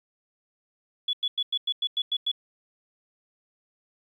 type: tone bursts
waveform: sine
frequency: 3408 Hz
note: G#7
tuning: 44 cents sharp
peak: -23 dBFS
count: 9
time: 1.08-2.316 s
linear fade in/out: 5 ms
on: 52 ms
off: 96 ms
effects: 10-bit